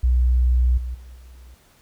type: tone with level steps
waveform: sine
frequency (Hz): 61.8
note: B1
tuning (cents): +2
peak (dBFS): -14 / -25 / -38 / -41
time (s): 0.03-1.55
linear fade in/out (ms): 10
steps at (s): 0.77 / 0.94 / 1.15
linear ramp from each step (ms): 10
effects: pink hiss -56 dBFS RMS until 1.81 s